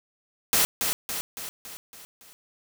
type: noise with echo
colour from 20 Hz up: white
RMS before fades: -21 dBFS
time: 0.53-0.65 s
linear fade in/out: 0 ms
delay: 280 ms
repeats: 6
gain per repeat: -5 dB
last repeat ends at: 2.33 s
effects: none